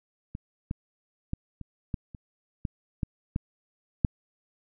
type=clicks; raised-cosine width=5 ms; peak=-23 / -18 / -17 / -27 / -17 / -29 / -17 / -15 / -15 / -8 dBFS; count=10; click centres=0.351 / 0.711 / 1.334 / 1.613 / 1.942 / 2.148 / 2.652 / 3.032 / 3.361 / 4.048 s; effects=none